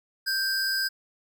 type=tone pair together; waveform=square; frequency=1568 / 4978 Hz; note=G6 / D#8; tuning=0 / 0 cents; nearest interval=octave + minor sixth; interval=2000 cents; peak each=-28 dBFS; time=0.26-0.89 s; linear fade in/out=20 ms; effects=none